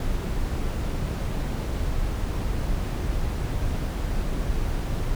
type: noise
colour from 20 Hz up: brown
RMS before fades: -26 dBFS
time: 0-5.15 s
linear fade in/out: 2 ms
effects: none